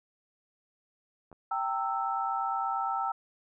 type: clicks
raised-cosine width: 1 ms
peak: -37 dBFS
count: 2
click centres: 1.316 / 1.328 s
type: chord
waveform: sine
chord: E diminished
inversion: first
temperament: equal with one note detuned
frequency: 784 / 912.6 / 1318.5 Hz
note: G5 / Bb5 / E6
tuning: 0 / -37 / 0 cents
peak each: -32 / -34 / -32 dBFS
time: 1.51-3.12 s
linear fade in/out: 5 ms
effects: none